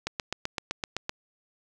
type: click train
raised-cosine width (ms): 0.2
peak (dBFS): -12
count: 9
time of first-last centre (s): 0.07-1.094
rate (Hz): 7.81
effects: none